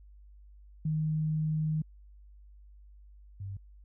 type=tone pair in turn; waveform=sine; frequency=155.56 / 98 Hz; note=D#3 / G2; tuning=0 / 0 cents; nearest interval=minor sixth; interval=800 cents; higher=first; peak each=-27 / -36 dBFS; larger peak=first; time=0.85-1.82 / 3.4-3.57 s; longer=first; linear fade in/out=5 ms; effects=added 50 Hz sine -51 dBFS peak until 3.84 s